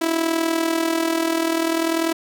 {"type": "tone with amplitude modulation", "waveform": "sawtooth", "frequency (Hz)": 328.5, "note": "E4", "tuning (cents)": -6, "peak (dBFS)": -12, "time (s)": [0.01, 2.13], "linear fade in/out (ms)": 10, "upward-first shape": "sine", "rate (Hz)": 40.4, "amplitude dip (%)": 65, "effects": []}